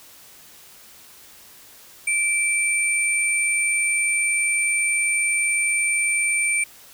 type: tone pair together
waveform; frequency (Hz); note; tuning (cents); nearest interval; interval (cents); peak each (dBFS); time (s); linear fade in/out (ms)
sine; 2334 / 8812; D7 / C#9; -11 / -11; octave + major seventh; 2300; -20 / -23; 2.07-6.64; 5
effects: white hiss -47 dBFS RMS until 6.93 s